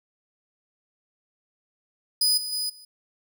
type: tone with level steps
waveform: sawtooth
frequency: 4978 Hz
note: D#8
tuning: in tune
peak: -16 / -27 / -23 / -43 dBFS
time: 2.21-2.85 s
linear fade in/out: 5 ms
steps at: 2.37 / 2.52 / 2.69 s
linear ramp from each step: 10 ms
effects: none